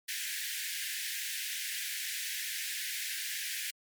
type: high-pass noise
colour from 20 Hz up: pink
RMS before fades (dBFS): -37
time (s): 0.08-3.71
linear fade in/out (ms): 10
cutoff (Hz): 1600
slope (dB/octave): 96
effects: MP3 96 kbps